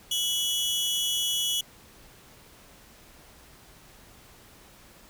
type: tone pair together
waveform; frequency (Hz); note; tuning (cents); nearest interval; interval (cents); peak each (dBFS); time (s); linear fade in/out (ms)
sawtooth; 2960 / 3351; F#7 / G#7; 0 / +15; major second; 215; -25; 0.11-1.61; 5
effects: pink hiss -53 dBFS RMS until 5.09 s